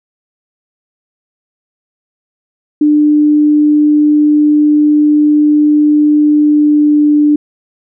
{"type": "tone with pitch glide", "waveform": "sine", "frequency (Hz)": [298.7, 296.6], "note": ["D4", "D4"], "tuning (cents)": [29, 17], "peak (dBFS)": -5, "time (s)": [2.81, 7.36], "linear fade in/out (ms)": 5, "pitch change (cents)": -12, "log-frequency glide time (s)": [6.29, 7.18], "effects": []}